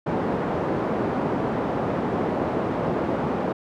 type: band-pass noise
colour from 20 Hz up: pink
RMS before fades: -25 dBFS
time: 0.06-3.53 s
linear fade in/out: 10 ms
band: 180 to 830 Hz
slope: 12 dB/octave
effects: none